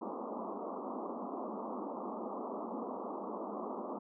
pink band-pass noise, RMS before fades -41 dBFS, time 0.01-3.99 s, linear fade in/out 10 ms, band 200 to 1200 Hz, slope 96 dB/octave, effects none

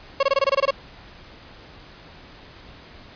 30% pulse tone bursts, 549 Hz, C#5, 17 cents flat, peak -13 dBFS, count 10, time 0.2-0.708 s, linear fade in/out 5 ms, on 31 ms, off 22 ms, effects pink hiss -45 dBFS RMS until 3.15 s + resampled to 11025 Hz

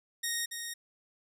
10% pulse tone with echo, 1864.7 Hz, A#6, in tune, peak -22 dBFS, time 0.23-0.46 s, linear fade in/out 10 ms, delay 280 ms, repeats 1, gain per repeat -6 dB, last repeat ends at 0.74 s, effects none

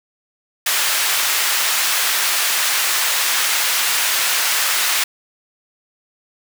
pink high-pass noise, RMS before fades -18 dBFS, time 0.66-5.04 s, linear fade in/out 5 ms, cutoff 1400 Hz, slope 12 dB/octave, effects none

